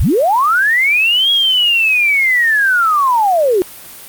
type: linear two-way sweep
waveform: sine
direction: up then down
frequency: 35.21 to 3322 to 345.7 Hz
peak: -9 dBFS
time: 0-3.62 s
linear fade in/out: 0 ms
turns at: 1.31 s
effects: white hiss -34 dBFS RMS until 4.08 s + Opus 32 kbps